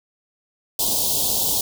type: band-stop noise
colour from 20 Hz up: white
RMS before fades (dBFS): -21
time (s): 0.79-1.61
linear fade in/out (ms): 2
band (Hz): 930 to 3200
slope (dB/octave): 48
effects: none